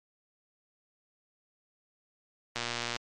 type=click train; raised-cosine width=0.2 ms; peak=-15 dBFS; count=49; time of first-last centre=2.56-2.963 s; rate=119 Hz; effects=MP3 64 kbps